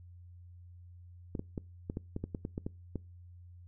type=clicks; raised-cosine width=3 ms; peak=-23 dBFS; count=12; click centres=1.352 / 1.394 / 1.578 / 1.899 / 1.971 / 2.164 / 2.24 / 2.348 / 2.451 / 2.579 / 2.665 / 2.957 s; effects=noise-tail reverb RT60 0.3 s tail -24 dB re dry + added 88 Hz sine -50 dBFS peak until 3.67 s